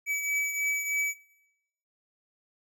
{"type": "beating tone pair", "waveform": "square", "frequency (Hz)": [2288, 2291.2], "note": ["D7", "D7"], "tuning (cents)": [-46, -43], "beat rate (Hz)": 3.2, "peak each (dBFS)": [-28, -36], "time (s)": [0.06, 1.15], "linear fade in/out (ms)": 50, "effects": ["noise-tail reverb RT60 0.9 s tail -21 dB re dry"]}